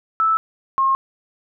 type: tone pair in turn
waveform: sine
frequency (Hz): 1314 / 1073.7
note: E6 / C6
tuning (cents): -6 / +44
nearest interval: minor third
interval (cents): 350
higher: first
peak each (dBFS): -14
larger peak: neither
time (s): 0.2-0.37 / 0.78-0.95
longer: neither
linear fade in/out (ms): 0
effects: none